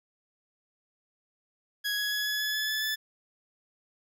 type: tone with pitch steps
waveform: 20% pulse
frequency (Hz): 1665 / 1675.6 / 1686.3 / 1697 / 1707.9 / 1718.7 / 1729.7 / 1740.7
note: G#6 / G#6 / G#6 / G#6 / G#6 / A6 / A6 / A6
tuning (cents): +4 / +15 / +26 / +37 / +48 / -41 / -30 / -19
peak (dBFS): -23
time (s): 1.84-2.96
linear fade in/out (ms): 20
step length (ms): 140
effects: none